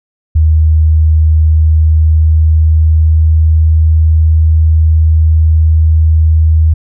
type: tone with pitch glide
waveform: sine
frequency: 78.4 to 79.27 Hz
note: D#2 to D#2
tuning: +14 to +33 cents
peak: -4 dBFS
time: 0.35-6.74 s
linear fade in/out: 10 ms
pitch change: +19 cents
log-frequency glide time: 1.34-3.86 s
effects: none